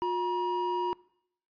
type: tone pair together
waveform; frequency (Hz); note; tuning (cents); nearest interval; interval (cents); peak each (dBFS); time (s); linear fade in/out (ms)
triangle; 358.1 / 956; F4 / A#5; +43 / +43; octave + perfect fourth; 1700; -29 / -27; 0.02-0.93; 0
effects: noise-tail reverb RT60 0.7 s tail -23 dB re dry + resampled to 11025 Hz